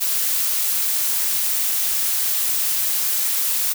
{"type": "noise with amplitude modulation", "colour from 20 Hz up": "blue", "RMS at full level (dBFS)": -19, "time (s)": [0, 3.74], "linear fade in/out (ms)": 20, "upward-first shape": "sine", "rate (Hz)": 205, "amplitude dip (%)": 35, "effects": []}